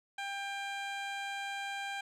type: tone with low-pass filter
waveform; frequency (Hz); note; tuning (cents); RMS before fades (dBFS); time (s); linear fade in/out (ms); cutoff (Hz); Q
15% pulse; 795; G5; +24; -39; 0.18-2.01; 5; 7200; 0.51
effects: none